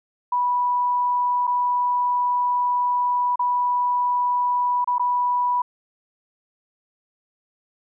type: tone with dropouts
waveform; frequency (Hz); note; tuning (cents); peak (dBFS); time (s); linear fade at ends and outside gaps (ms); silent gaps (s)
sine; 982; B5; -10; -18; 0.32-5.62; 5; 1.47-1.475 / 3.358-3.393 / 4.845-4.874 / 4.983-4.995
effects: none